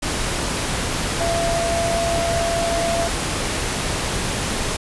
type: tone in noise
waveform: sine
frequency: 676 Hz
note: E5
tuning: 43 cents sharp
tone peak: -20 dBFS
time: 1.2-3.08 s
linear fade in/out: 10 ms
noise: pink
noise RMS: -23 dBFS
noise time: 0.02-4.77 s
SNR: 0 dB
effects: resampled to 24000 Hz